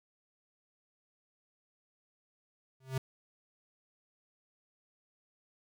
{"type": "tone with exponential growth", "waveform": "square", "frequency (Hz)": 131.8, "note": "C3", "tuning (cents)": 13, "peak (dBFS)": -28, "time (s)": [2.8, 2.98], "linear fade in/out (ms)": 5, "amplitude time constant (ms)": 38, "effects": []}